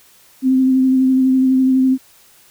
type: tone with vibrato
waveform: sine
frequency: 261 Hz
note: C4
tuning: 4 cents flat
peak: -10 dBFS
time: 0.42-1.98 s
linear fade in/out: 50 ms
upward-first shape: sine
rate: 12 Hz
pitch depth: 18 cents each way
effects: white hiss -49 dBFS RMS until 2.5 s